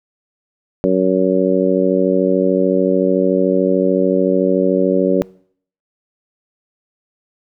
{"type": "harmonic tone", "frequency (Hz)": 93.6, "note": "F#2", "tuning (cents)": 20, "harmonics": [2, 3, 4, 5, 6], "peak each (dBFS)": [-18, -18, -18, -18, -18], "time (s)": [0.84, 5.22], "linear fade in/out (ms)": 0, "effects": ["noise-tail reverb RT60 0.6 s tail -24 dB re dry"]}